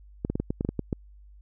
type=clicks; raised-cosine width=3 ms; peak=-14 dBFS; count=10; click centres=0.249 / 0.3 / 0.355 / 0.4 / 0.505 / 0.609 / 0.649 / 0.69 / 0.793 / 0.928 s; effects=added 50 Hz sine -48 dBFS peak until 1.41 s